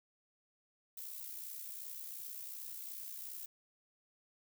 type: noise with amplitude modulation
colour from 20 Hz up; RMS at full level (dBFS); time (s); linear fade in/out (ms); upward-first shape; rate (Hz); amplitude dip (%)
violet; -44; 0.97-3.46; 5; sine; 62.7; 50
effects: none